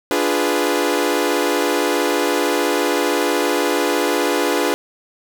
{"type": "chord", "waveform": "sawtooth", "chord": "D diminished seventh", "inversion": "none", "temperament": "equal", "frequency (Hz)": [293.7, 349.2, 415.3, 493.9], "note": ["D4", "F4", "Ab4", "Cb5"], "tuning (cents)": [0, 0, 0, 0], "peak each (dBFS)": -18, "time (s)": [0.11, 4.74], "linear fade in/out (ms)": 0, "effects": []}